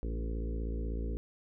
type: harmonic tone with a mistuned harmonic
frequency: 56.2 Hz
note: A1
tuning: 37 cents sharp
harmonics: 1 / 2 / 3 / 4 / 5 / 6 / 7 / 8 / 9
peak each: -33 / -47 / -47 / -46 / -46 / -50 / -48 / -48 / -53 dBFS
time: 0.03-1.17 s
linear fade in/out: 0 ms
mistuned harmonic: 5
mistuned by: +20 cents
effects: none